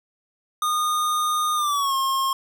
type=tone with pitch glide; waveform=square; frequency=1226 to 1073.5 Hz; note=D#6 to C6; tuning=-26 to +44 cents; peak=-21 dBFS; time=0.62-2.33 s; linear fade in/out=2 ms; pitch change=-230 cents; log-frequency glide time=1.55-1.95 s; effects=none